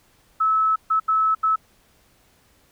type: tone bursts at uneven times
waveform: sine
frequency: 1300 Hz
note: E6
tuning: 24 cents flat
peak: -16 dBFS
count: 4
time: 0.4-0.76 / 0.9-1 / 1.08-1.35 / 1.43-1.56 s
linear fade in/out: 10 ms
effects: pink hiss -59 dBFS RMS until 2.71 s